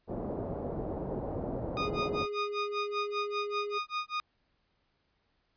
white low-pass noise, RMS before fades -36 dBFS, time 0.07-2.27 s, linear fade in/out 50 ms, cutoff 640 Hz, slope 24 dB/octave
sawtooth tone with tremolo, 1233 Hz, D#6, 16 cents flat, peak -26 dBFS, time 1.77-4.2 s, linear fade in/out 0 ms, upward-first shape sine, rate 5.1 Hz, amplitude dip 100%
triangle tone with pitch glide, 416 to 412.2 Hz, G#4 to G#4, +3 to -13 cents, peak -32 dBFS, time 1.81-3.79 s, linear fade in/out 20 ms, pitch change -16 cents, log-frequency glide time 1.94-2.49 s
effects pink hiss -75 dBFS RMS until 5.56 s + resampled to 11025 Hz

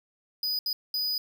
square tone bursts at uneven times, 4967 Hz, D#8, 4 cents flat, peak -27 dBFS, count 3, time 0.43-0.59 / 0.66-0.73 / 0.94-1.18 s, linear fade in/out 2 ms, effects 10-bit

